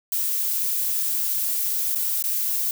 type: noise with dropouts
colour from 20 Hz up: violet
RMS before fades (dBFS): -24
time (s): 0.12-2.71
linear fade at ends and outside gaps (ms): 2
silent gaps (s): 1.95-1.956 / 2.225-2.239
effects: none

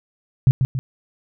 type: tone with echo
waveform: sine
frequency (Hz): 130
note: C3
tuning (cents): -11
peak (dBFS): -8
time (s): 0.47-0.51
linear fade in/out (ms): 0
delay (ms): 140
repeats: 2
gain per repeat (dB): -6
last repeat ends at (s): 0.79
effects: none

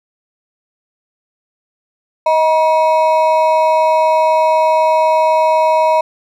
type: ring-modulated tone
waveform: triangle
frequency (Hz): 794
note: G5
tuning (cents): +22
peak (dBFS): -4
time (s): 2.26-6.01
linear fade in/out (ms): 5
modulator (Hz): 164
effects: none

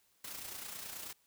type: noise with amplitude modulation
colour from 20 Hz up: white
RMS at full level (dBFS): -43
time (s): 0.24-1.13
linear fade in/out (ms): 5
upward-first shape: sine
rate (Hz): 29.3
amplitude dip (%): 50
effects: white hiss -72 dBFS RMS until 1.26 s

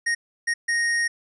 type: tone bursts at uneven times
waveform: square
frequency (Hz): 1864.7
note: A#6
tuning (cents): 0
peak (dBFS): -21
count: 3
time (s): 0.06-0.15 / 0.47-0.54 / 0.68-1.08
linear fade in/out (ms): 10
effects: resampled to 24000 Hz

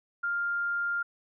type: tone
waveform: sine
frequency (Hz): 1400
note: F6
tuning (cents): +4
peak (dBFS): -27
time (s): 0.23-1.03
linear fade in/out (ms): 10
effects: none

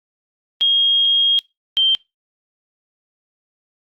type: tone pair in turn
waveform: sine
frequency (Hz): 3253 / 3142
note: G#7 / G7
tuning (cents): -37 / +3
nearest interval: minor second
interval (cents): 60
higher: first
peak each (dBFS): -12 / -12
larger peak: neither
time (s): 0.61-1.39 / 1.77-1.95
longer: first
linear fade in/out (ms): 0
effects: noise-tail reverb RT60 0.2 s tail -23 dB re dry + Opus 24 kbps

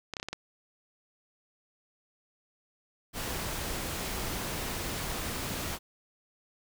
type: clicks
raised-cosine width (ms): 0.2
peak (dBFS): -18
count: 6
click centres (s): 0.137 / 0.168 / 0.199 / 0.229 / 0.286 / 0.33
type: noise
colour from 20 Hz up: pink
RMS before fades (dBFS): -35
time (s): 3.13-5.79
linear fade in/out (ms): 50
effects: none

